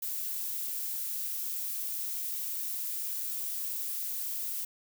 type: noise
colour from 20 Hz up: violet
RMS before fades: -35 dBFS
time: 0.02-4.65 s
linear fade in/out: 5 ms
effects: none